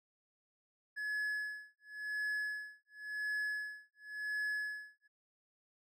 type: tone with tremolo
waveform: triangle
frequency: 1700 Hz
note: G#6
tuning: 40 cents sharp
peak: -32 dBFS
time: 0.96-5.08 s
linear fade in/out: 20 ms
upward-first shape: sine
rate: 0.93 Hz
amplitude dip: 100%
effects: none